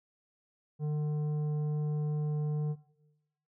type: tone with tanh clipping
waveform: sine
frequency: 150.2 Hz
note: D3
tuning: 39 cents sharp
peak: -31 dBFS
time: 0.79-2.76 s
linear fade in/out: 50 ms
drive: 9 dB
effects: noise-tail reverb RT60 0.9 s tail -18 dB re dry